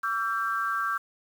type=tone cluster; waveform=sine; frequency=1144 / 1344 / 1575 Hz; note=D6 / E6 / G6; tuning=-46 / +33 / +8 cents; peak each=-30 dBFS; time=0.03-0.98 s; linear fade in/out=10 ms; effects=8-bit